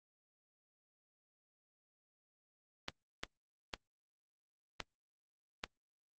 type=clicks; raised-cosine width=0.2 ms; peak=-20 dBFS; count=5; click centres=2.884 / 3.235 / 3.738 / 4.803 / 5.639 s; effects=Opus 24 kbps